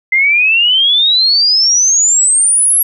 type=exponential sweep; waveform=sine; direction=up; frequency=2058 to 11440 Hz; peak=-7 dBFS; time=0.12-2.83 s; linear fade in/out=5 ms; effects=none